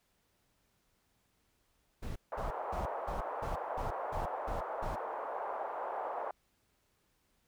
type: noise bursts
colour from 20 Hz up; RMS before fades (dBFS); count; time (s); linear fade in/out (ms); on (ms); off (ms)
brown; -39; 9; 2.02-4.96; 10; 140; 210
type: band-pass noise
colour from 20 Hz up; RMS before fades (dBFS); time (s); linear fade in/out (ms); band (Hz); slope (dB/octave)
white; -39; 2.32-6.31; 2; 520 to 970; 24
effects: pink hiss -75 dBFS RMS until 7.47 s